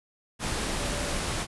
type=tone in noise; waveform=sine; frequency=577 Hz; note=D5; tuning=31 cents flat; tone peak=-39 dBFS; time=0.76-1.22 s; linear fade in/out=50 ms; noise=pink; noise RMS=-30 dBFS; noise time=0.39-1.47 s; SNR=-12 dB; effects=resampled to 24000 Hz